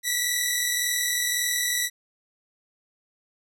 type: tone pair together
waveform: 10% pulse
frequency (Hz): 1933.7 / 1975.5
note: B6 / B6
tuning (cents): -37 / 0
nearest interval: unison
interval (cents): 37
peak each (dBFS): -17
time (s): 0.03-1.9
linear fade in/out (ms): 50
effects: none

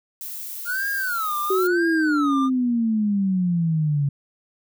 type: noise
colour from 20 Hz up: violet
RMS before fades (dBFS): -33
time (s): 0.21-1.67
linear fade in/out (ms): 0
type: tone with vibrato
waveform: triangle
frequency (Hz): 1390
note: F6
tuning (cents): -9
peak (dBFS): -21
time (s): 0.65-2.5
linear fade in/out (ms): 50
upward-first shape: sine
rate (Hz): 1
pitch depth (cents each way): 270
type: exponential sweep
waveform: sine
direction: down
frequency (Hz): 385 to 139.3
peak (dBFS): -18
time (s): 1.5-4.09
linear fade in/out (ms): 5
effects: none

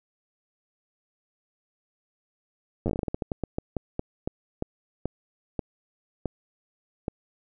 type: slowing click train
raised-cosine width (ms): 2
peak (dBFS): -14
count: 23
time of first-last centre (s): 2.86-7.082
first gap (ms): 9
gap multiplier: 1.24
effects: none

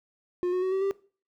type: tone with pitch steps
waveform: triangle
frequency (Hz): 357.1 / 365.7 / 374.4 / 383.4 / 392.6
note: F4 / F#4 / F#4 / G4 / G4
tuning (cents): +39 / -20 / +20 / -38 / +3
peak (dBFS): -22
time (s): 0.43-0.91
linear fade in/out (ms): 0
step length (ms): 96
effects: noise-tail reverb RT60 0.4 s tail -20 dB re dry

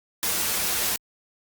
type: noise with comb filter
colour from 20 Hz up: white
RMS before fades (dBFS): -25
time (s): 0.23-0.96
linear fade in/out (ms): 0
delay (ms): 7.4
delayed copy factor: -0.8
effects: Opus 48 kbps

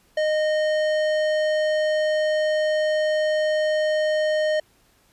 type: tone with tanh clipping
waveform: sine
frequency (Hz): 616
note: D#5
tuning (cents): -17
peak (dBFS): -21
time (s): 0.17-4.6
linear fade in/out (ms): 5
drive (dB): 15
effects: pink hiss -60 dBFS RMS until 5.12 s + resampled to 32000 Hz

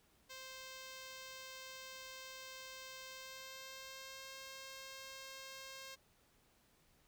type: tone with pitch glide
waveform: 5% pulse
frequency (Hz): 523.3 to 533.4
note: C5 to C5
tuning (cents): 0 to +33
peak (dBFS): -38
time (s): 0.29-5.96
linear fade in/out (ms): 20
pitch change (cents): +33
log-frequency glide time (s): 3.1-4.34
effects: pink hiss -72 dBFS RMS until 7.07 s

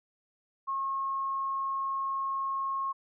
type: tone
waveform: sine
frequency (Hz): 1084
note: C#6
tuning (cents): -39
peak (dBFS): -29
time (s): 0.67-2.93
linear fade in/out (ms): 20
effects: none

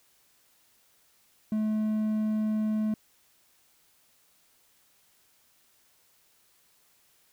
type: tone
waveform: triangle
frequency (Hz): 215.5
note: A3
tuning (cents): -36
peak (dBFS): -23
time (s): 1.52-2.94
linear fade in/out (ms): 2
effects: white hiss -65 dBFS RMS until 7.32 s

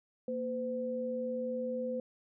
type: tone pair together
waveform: sine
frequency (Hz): 233.1 / 509.3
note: A#3 / C5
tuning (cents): 0 / -47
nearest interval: octave + major second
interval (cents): 1353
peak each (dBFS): -38 / -34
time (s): 0.28-2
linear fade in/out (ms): 2
effects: none

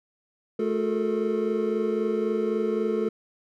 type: tone cluster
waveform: triangle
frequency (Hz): 216.7 / 359.7 / 430.8 / 454.6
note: A3 / F#4 / A4 / A#4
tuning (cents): -26 / -49 / -37 / -43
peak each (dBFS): -27 / -28 / -25 / -28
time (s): 0.59-3.09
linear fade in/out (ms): 5
effects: none

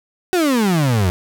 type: exponential sweep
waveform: 35% pulse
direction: down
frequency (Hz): 378.8 to 86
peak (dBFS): -12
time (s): 0.33-1.1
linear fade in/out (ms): 0
effects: none

